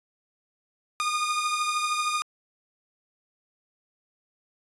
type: beating tone pair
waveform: sawtooth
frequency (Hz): 1220 / 1233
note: D#6 / D#6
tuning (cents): -34 / -16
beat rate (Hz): 13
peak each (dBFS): -22 / -28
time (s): 1-2.22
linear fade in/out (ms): 0
effects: resampled to 24000 Hz